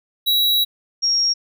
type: tone pair in turn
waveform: square / sine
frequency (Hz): 3883 / 5583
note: B7 / F8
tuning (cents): -30 / -1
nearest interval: tritone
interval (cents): 629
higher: second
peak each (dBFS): -15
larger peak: neither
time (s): 0.26-0.65 / 1.02-1.34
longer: first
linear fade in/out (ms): 20
effects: none